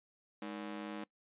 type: ring-modulated tone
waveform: sawtooth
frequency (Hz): 261.6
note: C4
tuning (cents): 0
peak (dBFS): -34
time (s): 0.42-1.04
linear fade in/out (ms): 0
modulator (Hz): 51.7
effects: noise-tail reverb RT60 0.1 s tail -22 dB re dry + resampled to 8000 Hz